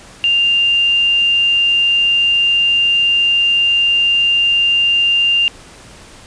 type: tone with quantisation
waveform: sine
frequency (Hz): 2794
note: F7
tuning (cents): 0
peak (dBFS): -10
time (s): 0.24-5.48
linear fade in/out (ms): 0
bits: 6
effects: pink hiss -39 dBFS RMS until 6.26 s + resampled to 22050 Hz